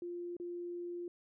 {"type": "tone with dropouts", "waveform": "sine", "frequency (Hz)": 349.2, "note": "F4", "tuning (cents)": 0, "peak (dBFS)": -39, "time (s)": [0.02, 1.08], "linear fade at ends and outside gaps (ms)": 2, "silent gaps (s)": [0.367, 0.399], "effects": []}